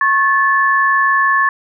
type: tone pair together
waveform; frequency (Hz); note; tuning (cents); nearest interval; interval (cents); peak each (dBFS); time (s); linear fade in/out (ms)
sine; 1094.2 / 1737; C#6 / A6; -23 / -23; minor sixth; 800; -13; 0.01-1.49; 2
effects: none